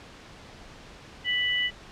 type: tone pair together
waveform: sine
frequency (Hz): 1975.6 / 2960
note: B6 / F#7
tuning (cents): 0 / 0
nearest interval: perfect fifth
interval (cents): 700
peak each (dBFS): -26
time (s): 1.24-1.71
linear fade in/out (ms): 50
effects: pink hiss -47 dBFS RMS until 1.91 s + low-pass 5000 Hz 12 dB/octave